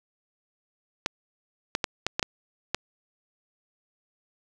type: clicks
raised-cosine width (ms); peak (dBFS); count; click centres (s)
0.2; -7; 7; 1.061 / 1.751 / 1.842 / 2.066 / 2.195 / 2.228 / 2.746
effects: none